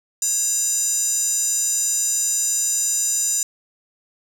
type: tone with high-pass filter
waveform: square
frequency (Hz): 549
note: C#5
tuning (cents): -17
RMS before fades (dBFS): -21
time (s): 0.22-3.43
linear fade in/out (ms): 2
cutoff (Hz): 6900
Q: 8.8
effects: none